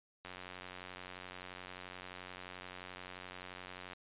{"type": "click train", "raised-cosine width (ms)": 0.3, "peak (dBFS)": -30, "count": 338, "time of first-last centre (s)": [0.25, 3.933], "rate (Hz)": 91.5, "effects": ["resampled to 8000 Hz"]}